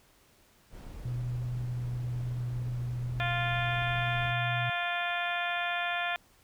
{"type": "noise", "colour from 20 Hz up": "brown", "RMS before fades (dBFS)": -44, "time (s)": [0.7, 4.34], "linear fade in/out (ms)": 50}
{"type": "tone", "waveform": "sine", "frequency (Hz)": 122.4, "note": "B2", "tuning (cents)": -15, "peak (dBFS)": -31, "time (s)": [1.05, 4.7], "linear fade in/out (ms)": 5}
{"type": "harmonic tone", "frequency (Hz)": 349.2, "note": "F4", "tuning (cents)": 0, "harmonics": [2, 3, 4, 5, 6, 7, 8, 9, 10], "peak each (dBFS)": [-34, -41, -37, -35, -44, -36, -48, -44, -42], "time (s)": [3.2, 6.16], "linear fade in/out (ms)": 0}
{"effects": ["pink hiss -63 dBFS RMS until 6.43 s"]}